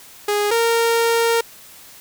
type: tone pair in turn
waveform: sawtooth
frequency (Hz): 413.4 / 462.2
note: G#4 / A#4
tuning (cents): -8 / -15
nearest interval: major second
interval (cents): 193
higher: second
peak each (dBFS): -13 / -11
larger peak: second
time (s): 0.28-0.51 / 0.51-1.41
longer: second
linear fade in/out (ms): 5
effects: white hiss -43 dBFS RMS until 2 s